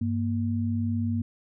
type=tone pair together; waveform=sine; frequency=98.68 / 234.3 Hz; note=G2 / A#3; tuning=+12 / +9 cents; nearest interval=octave + minor third; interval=1497 cents; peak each=-27 dBFS; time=0.01-1.22 s; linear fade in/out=5 ms; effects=none